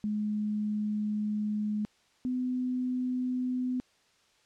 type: tone pair in turn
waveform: sine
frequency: 210.7 / 252.2 Hz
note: G#3 / B3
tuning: +25 / +36 cents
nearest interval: minor third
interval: 311 cents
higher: second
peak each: -28 dBFS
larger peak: neither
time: 0.04-1.85 / 2.25-3.8 s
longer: first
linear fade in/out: 0 ms
effects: white hiss -66 dBFS RMS until 4.45 s + low-pass 6000 Hz 12 dB/octave